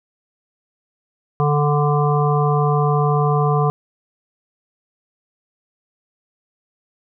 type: harmonic tone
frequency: 146.83 Hz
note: D3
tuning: in tune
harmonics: 1 / 3 / 5 / 7 / 8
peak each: -16 / -21 / -23 / -24 / -25 dBFS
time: 1.4-3.7 s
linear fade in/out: 0 ms
effects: none